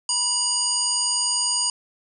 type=harmonic tone; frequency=970 Hz; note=B5; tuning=31 cents flat; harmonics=1 / 3 / 5 / 7 / 9; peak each=-32 / -32 / -24 / -26 / -25 dBFS; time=0.09-1.7 s; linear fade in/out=2 ms; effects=none